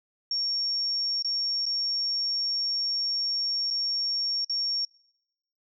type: tone with dropouts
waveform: sine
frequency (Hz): 5520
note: F8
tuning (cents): -21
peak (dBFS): -25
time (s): 0.31-4.85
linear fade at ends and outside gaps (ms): 2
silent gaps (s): 1.224-1.246 / 1.656-1.663 / 3.704-3.708 / 4.447-4.496
effects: noise-tail reverb RT60 0.9 s tail -25 dB re dry